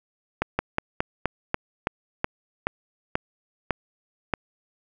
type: slowing click train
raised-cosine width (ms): 0.5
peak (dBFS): -7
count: 12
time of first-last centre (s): 0.42-4.338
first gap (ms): 170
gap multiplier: 1.14
effects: none